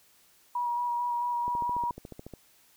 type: tone with vibrato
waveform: sine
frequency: 962 Hz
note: B5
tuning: 46 cents flat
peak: -27 dBFS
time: 0.55-1.91 s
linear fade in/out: 5 ms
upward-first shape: square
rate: 4.5 Hz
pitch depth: 14 cents each way
type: click train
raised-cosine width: 2 ms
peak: -28 dBFS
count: 13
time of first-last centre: 1.48-2.337 s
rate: 14 Hz
effects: white hiss -62 dBFS RMS until 2.76 s